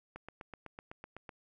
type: click train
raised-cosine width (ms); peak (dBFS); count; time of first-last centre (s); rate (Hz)
0.5; -30; 10; 0.16-1.292; 7.95
effects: none